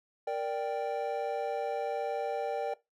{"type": "chord", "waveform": "triangle", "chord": "G minor", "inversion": "first", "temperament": "equal", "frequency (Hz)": [466.2, 587.3, 784], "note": ["Bb4", "D5", "G5"], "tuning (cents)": [0, 0, 0], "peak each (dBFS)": -33, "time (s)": [0.27, 2.74], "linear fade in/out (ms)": 5, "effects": ["noise-tail reverb RT60 0.2 s tail -19 dB re dry"]}